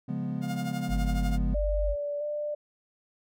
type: chord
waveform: triangle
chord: C# dominant seventh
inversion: none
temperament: equal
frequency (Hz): 138.59 / 174.61 / 207.7 / 246.9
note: C#3 / E#3 / G#3 / B3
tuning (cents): 0 / 0 / 0 / 0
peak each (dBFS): -33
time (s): 0.08-1.55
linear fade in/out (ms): 10
type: tone with tremolo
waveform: sawtooth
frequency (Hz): 710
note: F5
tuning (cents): +28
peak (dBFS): -30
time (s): 0.41-1.39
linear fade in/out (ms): 50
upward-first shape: triangle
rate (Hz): 12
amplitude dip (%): 80
type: tone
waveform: sine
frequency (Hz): 49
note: G1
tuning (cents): 0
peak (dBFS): -25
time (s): 0.88-1.96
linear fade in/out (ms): 50
type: tone with vibrato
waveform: sine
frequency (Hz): 587.3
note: D5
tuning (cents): 0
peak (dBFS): -29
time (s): 1.54-2.55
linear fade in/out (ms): 10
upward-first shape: square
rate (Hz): 1.5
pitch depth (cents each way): 19
effects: none